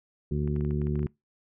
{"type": "harmonic tone", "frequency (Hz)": 73.42, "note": "D2", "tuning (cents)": 0, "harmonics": [1, 2, 3, 4, 5, 6], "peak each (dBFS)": [-31, -28, -33, -44, -34, -48], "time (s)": [0.31, 1.07], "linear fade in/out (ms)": 5}
{"type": "clicks", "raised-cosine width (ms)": 0.5, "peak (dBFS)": -33, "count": 11, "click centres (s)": [0.476, 0.563, 0.609, 0.649, 0.709, 0.817, 0.87, 0.956, 0.993, 1.03, 1.069]}
{"effects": ["noise-tail reverb RT60 0.2 s tail -24 dB re dry"]}